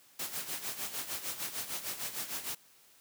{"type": "noise with tremolo", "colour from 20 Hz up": "white", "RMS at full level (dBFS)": -36, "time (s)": [0.19, 2.55], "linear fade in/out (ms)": 5, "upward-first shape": "sine", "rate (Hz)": 6.6, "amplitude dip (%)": 70, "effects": ["white hiss -62 dBFS RMS until 3 s", "high-pass 100 Hz 12 dB/octave"]}